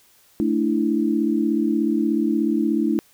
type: chord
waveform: sine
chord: A suspended fourth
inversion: none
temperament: just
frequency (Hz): 220 / 293.3 / 330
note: A3 / D4 / E4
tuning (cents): 0 / -2 / +2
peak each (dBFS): -22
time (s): 0.4-2.99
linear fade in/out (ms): 0
effects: white hiss -56 dBFS RMS until 3.13 s